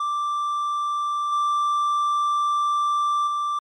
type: tone with level steps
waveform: triangle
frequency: 1176 Hz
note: D6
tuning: 2 cents sharp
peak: -20 / -17 / -20 dBFS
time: 0-3.59 s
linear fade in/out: 5 ms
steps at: 1.32 / 3.27 s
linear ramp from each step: 5 ms
effects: MP3 48 kbps